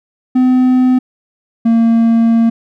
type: tone pair in turn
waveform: triangle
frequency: 254.5 / 229.1 Hz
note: C4 / A#3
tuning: -48 / -30 cents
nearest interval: major second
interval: 182 cents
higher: first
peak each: -5 dBFS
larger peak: neither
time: 0.35-0.99 / 1.65-2.5 s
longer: second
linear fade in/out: 10 ms
effects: none